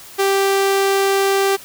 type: tone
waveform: sawtooth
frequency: 392 Hz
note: G4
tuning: in tune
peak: -10 dBFS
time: 0.18-1.57 s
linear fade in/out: 20 ms
effects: white hiss -39 dBFS RMS until 1.64 s